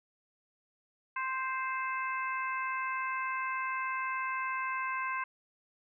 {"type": "harmonic tone", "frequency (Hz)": 523.3, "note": "C5", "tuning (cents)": 0, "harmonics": [2, 3, 4, 5], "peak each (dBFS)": [-34, -38, -40, -42], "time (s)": [1.16, 5.24], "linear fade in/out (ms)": 5, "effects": []}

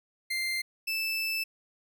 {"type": "tone pair in turn", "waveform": "30% pulse", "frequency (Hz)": [2093, 2637], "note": ["C7", "E7"], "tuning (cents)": [0, 0], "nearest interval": "major third", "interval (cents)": 400, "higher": "second", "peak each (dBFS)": -26, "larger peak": "neither", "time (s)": [[0.3, 0.62], [0.87, 1.44]], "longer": "second", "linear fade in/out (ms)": 10, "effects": []}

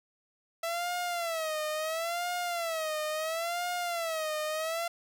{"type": "tone with vibrato", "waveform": "sawtooth", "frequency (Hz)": 660, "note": "E5", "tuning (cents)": 2, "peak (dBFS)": -27, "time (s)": [0.63, 4.88], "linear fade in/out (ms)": 5, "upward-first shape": "sine", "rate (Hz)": 0.73, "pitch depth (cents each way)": 130, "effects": []}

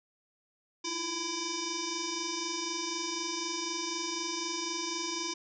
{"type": "tone with frequency modulation", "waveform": "sine", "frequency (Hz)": 2991, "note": "F#7", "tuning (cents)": 18, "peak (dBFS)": -32, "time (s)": [0.84, 5.34], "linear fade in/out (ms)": 10, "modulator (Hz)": 662, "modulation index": 4.9, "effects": []}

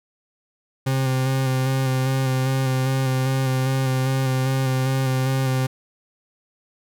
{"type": "tone with vibrato", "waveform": "40% pulse", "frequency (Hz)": 131.7, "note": "C3", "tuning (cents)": 12, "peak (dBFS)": -18, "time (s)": [0.86, 5.67], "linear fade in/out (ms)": 10, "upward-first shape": "square", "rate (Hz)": 2.5, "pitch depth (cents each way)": 19, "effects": []}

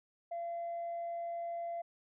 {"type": "tone", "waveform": "sine", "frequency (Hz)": 683, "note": "F5", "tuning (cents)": -39, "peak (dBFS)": -35, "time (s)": [0.31, 1.82], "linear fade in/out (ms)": 10, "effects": ["tanh soft clip ceiling -34 dBFS"]}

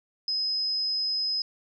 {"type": "tone", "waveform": "sine", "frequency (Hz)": 5070, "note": "D#8", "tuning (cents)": 32, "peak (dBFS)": -25, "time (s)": [0.28, 1.42], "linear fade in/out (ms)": 2, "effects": []}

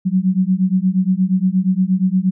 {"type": "beating tone pair", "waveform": "sine", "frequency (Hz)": [182.4, 190.9], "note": ["F#3", "G3"], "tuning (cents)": [-24, -46], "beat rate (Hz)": 8.5, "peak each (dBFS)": -16, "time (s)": [0.05, 2.31], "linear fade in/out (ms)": 20, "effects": []}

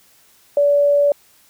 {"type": "tone", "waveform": "sine", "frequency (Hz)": 575, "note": "D5", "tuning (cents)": -37, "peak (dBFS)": -11, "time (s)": [0.57, 1.12], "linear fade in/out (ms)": 2, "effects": ["white hiss -53 dBFS RMS until 1.49 s"]}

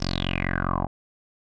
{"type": "tone with low-pass filter sweep", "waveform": "10% pulse", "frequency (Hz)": 45, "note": "F#1", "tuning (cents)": -47, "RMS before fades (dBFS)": -26, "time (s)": [0, 0.87], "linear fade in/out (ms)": 10, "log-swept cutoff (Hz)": [5500, 810], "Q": 8.5, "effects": []}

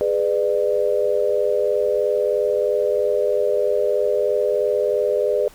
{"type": "chord", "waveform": "sine", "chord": "G# diminished", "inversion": "none", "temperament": "just", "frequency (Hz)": [415.3, 498.4, 598], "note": ["G#4", "B4", "D5"], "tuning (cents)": [0, 16, 31], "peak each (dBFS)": -21, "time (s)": [0.01, 5.48], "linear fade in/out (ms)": 0, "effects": ["pink hiss -48 dBFS RMS until 5.54 s"]}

